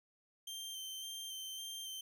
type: tone with vibrato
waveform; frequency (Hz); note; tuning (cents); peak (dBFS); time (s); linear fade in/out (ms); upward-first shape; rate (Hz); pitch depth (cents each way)
sawtooth; 3136; G7; 0; -40; 0.47-2.01; 5; square; 1.8; 16
effects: none